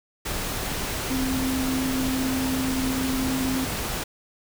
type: tone in noise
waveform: sine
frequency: 261.6 Hz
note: C4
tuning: in tune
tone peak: -24 dBFS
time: 1.1-3.65 s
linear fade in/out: 10 ms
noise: pink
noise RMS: -29 dBFS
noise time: 0.25-4.04 s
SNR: +2 dB
effects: none